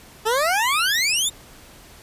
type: exponential sweep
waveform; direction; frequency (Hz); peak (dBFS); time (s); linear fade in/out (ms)
20% pulse; up; 421.8 to 3729; -13; 0.25-1.3; 20
effects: pink hiss -46 dBFS RMS until 2.02 s + resampled to 32000 Hz